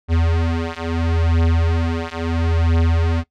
square beating tone pair, 82.41 / 83.15 Hz, E2 / E2, 0 / +16 cents, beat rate 0.74 Hz, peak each -20 dBFS, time 0.08-3.24 s, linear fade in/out 50 ms, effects noise-tail reverb RT60 0.1 s tail -17 dB re dry + low-pass 4000 Hz 12 dB/octave

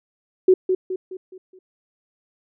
sine tone with echo, 372.4 Hz, F#4, 11 cents sharp, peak -9 dBFS, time 0.48-0.54 s, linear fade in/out 5 ms, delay 210 ms, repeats 5, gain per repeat -7 dB, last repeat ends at 1.59 s, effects none

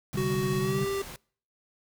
pink noise, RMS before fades -42 dBFS, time 0.13-1.16 s, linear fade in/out 0 ms
sine chord, C suspended second, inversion none, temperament equal, 130.81 / 146.83 / 196 Hz, C3 / D3 / G3, 0 / 0 / 0 cents, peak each -32 dBFS, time 0.14-0.85 s, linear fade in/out 5 ms
square tone with pitch glide, 372.8 to 393.6 Hz, F#4 to G4, +13 to +7 cents, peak -29 dBFS, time 0.17-1.02 s, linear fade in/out 5 ms, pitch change +94 cents, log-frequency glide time 0.59-0.83 s
effects noise-tail reverb RT60 0.5 s tail -25 dB re dry

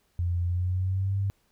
sine tone with pitch glide, 87.3 to 98.56 Hz, F2 to G2, 0 to +10 cents, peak -24 dBFS, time 0.19-1.3 s, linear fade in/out 0 ms, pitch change +210 cents, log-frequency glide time 0.45-1.17 s, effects pink hiss -69 dBFS RMS until 1.51 s

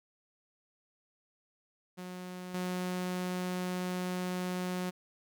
sawtooth tone with level steps, 181.6 Hz, F#3, 32 cents flat, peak -37 / -29 dBFS, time 1.97-4.91 s, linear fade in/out 20 ms, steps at 2.54 s, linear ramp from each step 2 ms, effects none

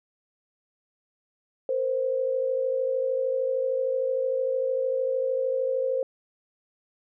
sine tone pair together, 470 / 523.2 Hz, A#4 / C5, +14 / 0 cents, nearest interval major second, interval 186 cents, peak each -30 / -24 dBFS, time 1.69-6.03 s, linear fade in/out 2 ms, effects none

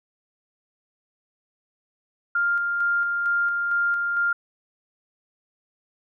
sine tone with tremolo, 1400 Hz, F6, 4 cents sharp, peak -19 dBFS, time 2.35-4.33 s, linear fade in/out 5 ms, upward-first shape square, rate 2.2 Hz, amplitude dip 30%, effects none

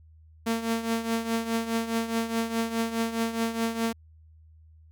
sawtooth tone with tremolo, 228 Hz, A#3, 38 cents flat, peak -19 dBFS, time 0.46-3.93 s, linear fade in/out 10 ms, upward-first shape triangle, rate 4.8 Hz, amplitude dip 75%, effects added 79 Hz sine -51 dBFS peak until 4.91 s

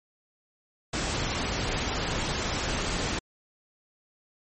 pink noise, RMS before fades -29 dBFS, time 0.93-3.19 s, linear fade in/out 5 ms, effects MP3 32 kbps

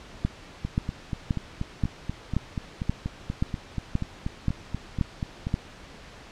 two click trains, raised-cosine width 5 ms, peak -16 / -11 dBFS, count 21 / 11, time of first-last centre 0.65-5.469 / 0.25-5.541 s, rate 4.15 / 1.89 Hz, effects pink hiss -46 dBFS RMS until 6.31 s + low-pass 5000 Hz 12 dB/octave

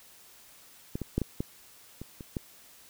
clicks, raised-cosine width 3 ms, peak -19 / -20 / -13 / -16 / -17 / -26 / -28 / -18 dBFS, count 8, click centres 0.955 / 1.017 / 1.18 / 1.217 / 1.405 / 2.016 / 2.208 / 2.368 s, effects white hiss -55 dBFS RMS until 2.89 s

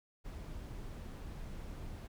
brown noise, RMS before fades -45 dBFS, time 0.24-2.08 s, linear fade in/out 20 ms, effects none

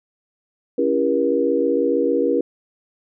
sine chord, C# diminished seventh, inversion none, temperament just, 277.2 / 332.6 / 399.1 / 479 Hz, C#4 / E4 / G4 / Bb4, 0 / +16 / +31 / +47 cents, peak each -22 / -23 / -23 / -19 dBFS, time 0.78-2.41 s, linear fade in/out 5 ms, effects none

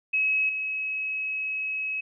sine tone with level steps, 2563 Hz, E7, 49 cents flat, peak -21 / -27 dBFS, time 0.13-2.01 s, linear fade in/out 10 ms, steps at 0.49 s, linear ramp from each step 2 ms, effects none

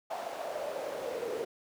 brown noise with high-pass filter sweep, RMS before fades -37 dBFS, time 0.1-1.45 s, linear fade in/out 10 ms, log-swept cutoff 710 to 440 Hz, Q 6.2, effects none

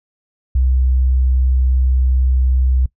sine tone, 64.1 Hz, C2, 35 cents flat, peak -11 dBFS, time 0.55-2.86 s, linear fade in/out 5 ms, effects noise-tail reverb RT60 0.1 s tail -21 dB re dry

